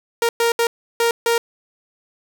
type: tone bursts at uneven times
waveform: sawtooth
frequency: 466.2 Hz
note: A#4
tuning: in tune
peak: -11 dBFS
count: 5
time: 0.22-0.29 / 0.4-0.52 / 0.59-0.67 / 1-1.11 / 1.26-1.38 s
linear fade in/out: 2 ms
effects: none